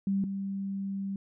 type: tone pair in turn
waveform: sine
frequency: 196 / 196 Hz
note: G3 / G3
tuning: 0 / 0 cents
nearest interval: unison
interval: 0 cents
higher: neither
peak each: -25 / -31 dBFS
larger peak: first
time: 0.07-0.24 / 0.24-1.16 s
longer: second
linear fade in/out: 2 ms
effects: none